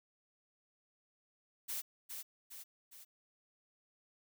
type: noise with echo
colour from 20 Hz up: blue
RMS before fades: -40 dBFS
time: 1.68-1.82 s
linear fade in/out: 20 ms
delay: 410 ms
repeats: 3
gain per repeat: -5 dB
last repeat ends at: 3.05 s
effects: none